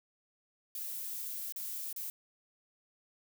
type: noise with dropouts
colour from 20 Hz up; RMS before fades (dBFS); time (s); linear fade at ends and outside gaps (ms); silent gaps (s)
violet; -40; 0.75-2.1; 1; 1.523-1.561 / 1.928-1.962
effects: none